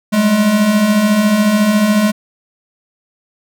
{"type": "beating tone pair", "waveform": "square", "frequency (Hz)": [197.9, 211.9], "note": ["G3", "G#3"], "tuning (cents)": [17, 35], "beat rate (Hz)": 14, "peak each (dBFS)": [-19, -11], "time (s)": [0.12, 2.12], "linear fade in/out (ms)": 20, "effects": []}